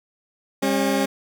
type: tone pair together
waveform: 20% pulse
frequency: 200 / 271.6 Hz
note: G3 / C#4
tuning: +35 / -35 cents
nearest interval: perfect fourth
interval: 530 cents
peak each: -18 / -16 dBFS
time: 0.62-1.06 s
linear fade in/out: 10 ms
effects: none